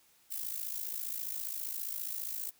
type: noise with amplitude modulation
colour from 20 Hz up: violet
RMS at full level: -35 dBFS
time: 0.3-2.51 s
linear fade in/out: 20 ms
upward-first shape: sine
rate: 54.9 Hz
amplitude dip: 75%
effects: white hiss -66 dBFS RMS until 2.59 s